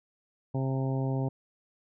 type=harmonic tone with a mistuned harmonic; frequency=133.4 Hz; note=C3; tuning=34 cents sharp; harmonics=1 / 2 / 3 / 4 / 5 / 6 / 7; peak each=-28 / -34 / -38 / -40 / -42 / -44 / -45 dBFS; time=0.54-1.29 s; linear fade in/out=10 ms; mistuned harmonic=7; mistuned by=-35 cents; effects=none